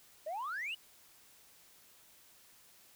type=exponential sweep; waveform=sine; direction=up; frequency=588 to 3018 Hz; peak=-35 dBFS; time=0.26-0.75 s; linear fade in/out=10 ms; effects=tanh soft clip ceiling -34 dBFS + white hiss -62 dBFS RMS until 2.95 s